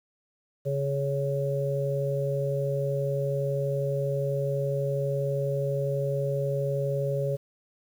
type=harmonic tone; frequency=139.4 Hz; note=C#3; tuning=10 cents sharp; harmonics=1 / 3 / 4; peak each=-28 / -32 / -29 dBFS; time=0.65-7.37 s; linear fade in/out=20 ms; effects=9-bit